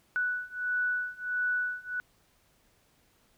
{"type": "beating tone pair", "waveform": "sine", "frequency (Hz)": [1480, 1481.5], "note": ["F#6", "F#6"], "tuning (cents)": [0, 2], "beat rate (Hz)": 1.5, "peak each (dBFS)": [-32, -31], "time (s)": [0.16, 2], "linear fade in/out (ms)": 0, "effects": ["pink hiss -67 dBFS RMS until 3.37 s"]}